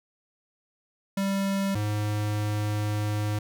square tone pair in turn, 196 / 105.09 Hz, G3 / G#2, 0 / +21 cents, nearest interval major seventh, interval 1079 cents, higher first, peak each -25 / -26 dBFS, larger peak first, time 1.17-1.75 / 1.75-3.39 s, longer second, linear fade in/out 5 ms, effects none

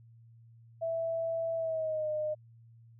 sine tone with pitch glide, 659.3 to 611.6 Hz, E5 to D#5, 0 to -30 cents, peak -30 dBFS, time 0.81-2.35 s, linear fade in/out 20 ms, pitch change -130 cents, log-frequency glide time 1.56-2.09 s, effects added 115 Hz sine -54 dBFS peak until 2.99 s

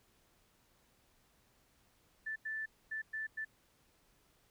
sine tone bursts at uneven times, 1760 Hz, A6, in tune, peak -37 dBFS, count 5, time 2.26-2.36 / 2.45-2.66 / 2.91-3.02 / 3.13-3.27 / 3.37-3.45 s, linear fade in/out 10 ms, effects pink hiss -71 dBFS RMS until 4.5 s

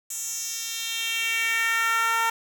10% pulse tone with high-pass filter sweep, 455.7 Hz, A#4, 39 cents flat, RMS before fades -26 dBFS, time 0.1-2.3 s, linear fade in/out 5 ms, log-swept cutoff 7800 to 980 Hz, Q 2.5, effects 7-bit

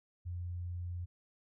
sine tone, 88 Hz, F2, 14 cents sharp, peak -37 dBFS, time 0.25-1.06 s, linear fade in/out 20 ms, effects none

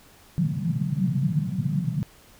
pink band-pass noise, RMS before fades -25 dBFS, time 0.38-2.03 s, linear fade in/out 0 ms, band 130 to 190 Hz, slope 48 dB/octave, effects pink hiss -53 dBFS RMS until 2.39 s

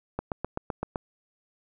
click train, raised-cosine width 1 ms, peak -15 dBFS, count 7, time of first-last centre 0.19-0.958 s, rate 7.81 Hz, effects none

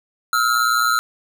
square ring-modulated tone, 1352 Hz, E6, 43 cents sharp, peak -13 dBFS, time 0.33-0.99 s, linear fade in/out 0 ms, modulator 59.5 Hz, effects none

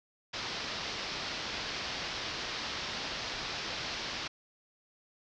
white low-pass noise, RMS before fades -38 dBFS, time 0.33-4.28 s, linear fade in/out 10 ms, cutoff 5400 Hz, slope 48 dB/octave, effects none

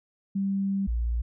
sine tone pair in turn, 196 / 58.27 Hz, G3 / A#1, 0 / 0 cents, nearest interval octave + major sixth, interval 2100 cents, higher first, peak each -24 dBFS, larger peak neither, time 0.35-0.87 / 0.87-1.22 s, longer first, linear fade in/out 10 ms, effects none

